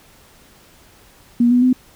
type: tone with pitch steps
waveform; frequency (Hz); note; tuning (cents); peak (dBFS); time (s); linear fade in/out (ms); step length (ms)
sine; 238.9 / 246.3 / 254; A#3 / B3 / B3; +43 / -5 / +49; -10; 1.4-1.73; 5; 110
effects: pink hiss -49 dBFS RMS until 1.95 s